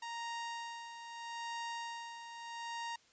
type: tone with tremolo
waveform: sawtooth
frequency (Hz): 932.3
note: A#5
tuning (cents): 0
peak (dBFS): -35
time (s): 0.02-2.96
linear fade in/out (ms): 5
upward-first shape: sine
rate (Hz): 0.78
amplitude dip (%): 60
effects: white hiss -67 dBFS RMS until 3.12 s + resampled to 16000 Hz